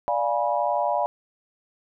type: chord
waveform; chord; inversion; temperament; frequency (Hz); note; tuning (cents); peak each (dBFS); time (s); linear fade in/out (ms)
sine; D diminished seventh; none; equal with one note detuned; 587.3 / 698.5 / 830.6 / 973; D5 / F5 / Ab5 / Cb6; 0 / 0 / 0 / -26; -26 / -26 / -27 / -27; 0.08-1.06; 0
effects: none